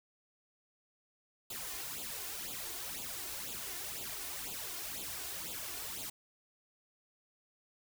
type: noise with flanger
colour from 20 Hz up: white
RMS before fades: -42 dBFS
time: 1.5-6.1 s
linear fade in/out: 5 ms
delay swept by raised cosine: 0.26 to 2.86 ms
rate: 2 Hz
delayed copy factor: +0.8
effects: none